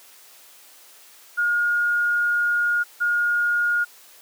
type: tone pair in turn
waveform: sine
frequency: 1428 / 1428 Hz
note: F6 / F6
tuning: +38 / +38 cents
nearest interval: unison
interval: 0 cents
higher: neither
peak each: -18 dBFS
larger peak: neither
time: 1.37-2.84 / 3-3.85 s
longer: first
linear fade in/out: 20 ms
effects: white hiss -49 dBFS RMS until 4.21 s + high-pass 400 Hz 12 dB/octave